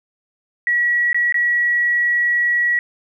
sine tone with dropouts, 1925 Hz, B6, 45 cents flat, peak -14 dBFS, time 0.67-2.79 s, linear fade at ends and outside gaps 1 ms, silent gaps 1.13-1.145 / 1.324-1.343 s, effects 9-bit

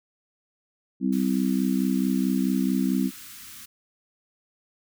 harmonic tone, 64.6 Hz, C2, 21 cents flat, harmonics 3 / 4 / 5, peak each -24 / -24 / -30 dBFS, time 1-3.11 s, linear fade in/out 50 ms
white band-stop noise, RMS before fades -43 dBFS, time 1.12-3.66 s, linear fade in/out 10 ms, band 330 to 1100 Hz, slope 48 dB/octave
effects none

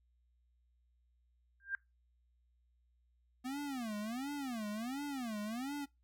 sine tone with exponential growth, 1592 Hz, G6, 26 cents sharp, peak -31 dBFS, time 1.6-1.75 s, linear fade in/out 1 ms, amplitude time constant 31 ms
square tone with vibrato, 245.3 Hz, B3, 12 cents flat, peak -39 dBFS, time 3.44-5.86 s, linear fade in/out 20 ms, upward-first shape sine, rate 1.4 Hz, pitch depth 290 cents each way
effects noise-tail reverb RT60 0.2 s tail -22 dB re dry + added 60 Hz sine -70 dBFS peak until 6.03 s

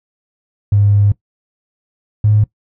triangle tone pair in turn, 101.9 / 105.8 Hz, G#2 / G#2, -32 / +33 cents, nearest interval minor second, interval 65 cents, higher second, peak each -4 dBFS, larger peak neither, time 0.72-1.12 / 2.24-2.44 s, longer first, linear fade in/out 5 ms, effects noise-tail reverb RT60 0.1 s tail -23 dB re dry + tanh soft clip ceiling -5 dBFS

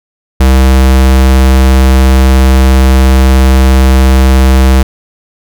square tone, 65.5 Hz, C2, 2 cents sharp, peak -3 dBFS, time 0.4-4.83 s, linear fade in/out 5 ms, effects none

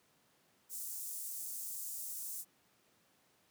pink high-pass noise, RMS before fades -43 dBFS, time 0.69-2.45 s, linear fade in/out 50 ms, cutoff 7500 Hz, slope 24 dB/octave, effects pink hiss -71 dBFS RMS until 3.5 s + high-pass 150 Hz 12 dB/octave

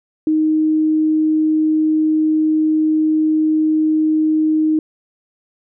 sine tone, 311.6 Hz, D#4, 3 cents sharp, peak -12 dBFS, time 0.27-4.79 s, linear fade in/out 2 ms, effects none

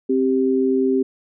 sine tone pair together, 263.4 / 392 Hz, C4 / G4, +12 / 0 cents, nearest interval perfect fifth, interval 688 cents, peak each -18 dBFS, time 0.09-1.03 s, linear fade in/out 10 ms, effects none

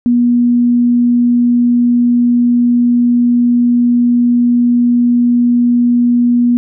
sine tone, 241.3 Hz, B3, 40 cents flat, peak -7 dBFS, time 0.06-6.57 s, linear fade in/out 0 ms, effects none

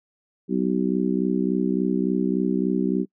harmonic tone, 63.5 Hz, B1, 49 cents sharp, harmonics 3 / 4 / 5 / 6, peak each -24 / -25 / -26 / -27 dBFS, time 0.48-3.06 s, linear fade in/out 50 ms, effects noise-tail reverb RT60 0.1 s tail -25 dB re dry

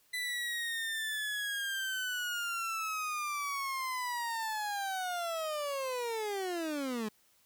30% pulse linear sweep, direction down, 2000 to 207.5 Hz, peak -31 dBFS, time 0.13-7.09 s, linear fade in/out 10 ms, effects white hiss -68 dBFS RMS until 7.45 s

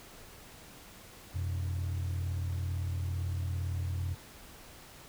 sine tone pair together, 89.09 / 126.9 Hz, F2 / B2, +35 / +47 cents, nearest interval tritone, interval 612 cents, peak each -30 / -37 dBFS, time 1.34-4.15 s, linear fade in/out 20 ms, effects tanh soft clip ceiling -28 dBFS + pink hiss -52 dBFS RMS until 5.08 s

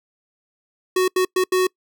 square tone bursts at uneven times, 370 Hz, F#4, in tune, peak -16 dBFS, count 4, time 0.96-1.08 / 1.16-1.25 / 1.36-1.44 / 1.52-1.67 s, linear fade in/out 5 ms, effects noise-tail reverb RT60 0.1 s tail -26 dB re dry

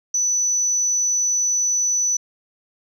sine tone, 5970 Hz, F#8, 15 cents sharp, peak -16 dBFS, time 0.14-2.17 s, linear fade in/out 5 ms, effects tanh soft clip ceiling -13 dBFS

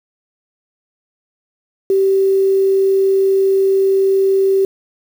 sine tone with quantisation, 387.2 Hz, G4, 21 cents flat, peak -10 dBFS, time 1.9-4.65 s, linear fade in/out 2 ms, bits 6, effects none

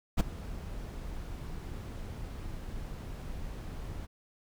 brown noise with ADSR envelope, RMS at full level -20 dBFS, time 0.17-4.07 s, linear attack 31 ms, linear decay 13 ms, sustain -20 dB, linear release 25 ms, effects none

